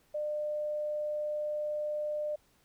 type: tone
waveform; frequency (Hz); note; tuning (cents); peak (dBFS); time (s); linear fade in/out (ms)
sine; 600; D5; +37; -31; 0.14-2.36; 10
effects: pink hiss -68 dBFS RMS until 2.64 s